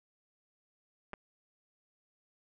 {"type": "clicks", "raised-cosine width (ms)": 0.5, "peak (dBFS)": -27, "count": 2, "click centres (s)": [1.133, 1.138], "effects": []}